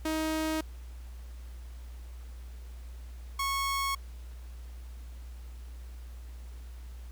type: tone pair in turn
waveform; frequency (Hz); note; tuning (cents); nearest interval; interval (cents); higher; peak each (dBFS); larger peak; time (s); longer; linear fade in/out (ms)
sawtooth; 315 / 1100.1; D#4 / C#6; +21 / -14; octave + minor seventh; 2165; second; -25; neither; 0.05-0.61 / 3.39-3.95; neither; 5
effects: added 60 Hz sine -41 dBFS peak until 7.11 s + pink hiss -59 dBFS RMS until 7.11 s